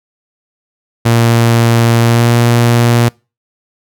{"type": "tone with pitch glide", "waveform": "sawtooth", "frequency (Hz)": [116.54, 118.65], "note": ["A#2", "A#2"], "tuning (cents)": [0, 31], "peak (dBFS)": -3, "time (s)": [1.05, 3.09], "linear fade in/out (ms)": 10, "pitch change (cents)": 31, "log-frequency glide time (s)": [2.01, 2.32], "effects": ["noise-tail reverb RT60 0.3 s tail -26 dB re dry"]}